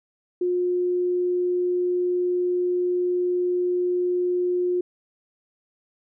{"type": "tone", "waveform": "sine", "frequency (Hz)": 357.9, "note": "F4", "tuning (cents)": 42, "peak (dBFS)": -20, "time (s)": [0.41, 4.81], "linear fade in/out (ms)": 5, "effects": []}